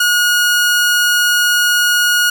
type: tone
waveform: sawtooth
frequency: 1444 Hz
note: F#6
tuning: 43 cents flat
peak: -7 dBFS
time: 0-2.3 s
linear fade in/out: 5 ms
effects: none